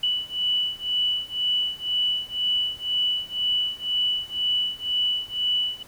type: beating tone pair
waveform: sine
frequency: 2962 / 2964 Hz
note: F#7 / F#7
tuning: +1 / +2 cents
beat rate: 2 Hz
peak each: -26 / -25 dBFS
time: 0.03-5.83 s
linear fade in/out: 5 ms
effects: pink hiss -50 dBFS RMS until 5.87 s